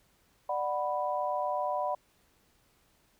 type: chord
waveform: sine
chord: B minor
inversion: first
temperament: just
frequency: 592.7 / 740.8 / 987.8 Hz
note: D5 / F#5 / B5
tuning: +16 / +2 / 0 cents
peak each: -33 dBFS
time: 0.49-1.95 s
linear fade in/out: 5 ms
effects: pink hiss -68 dBFS RMS until 3.19 s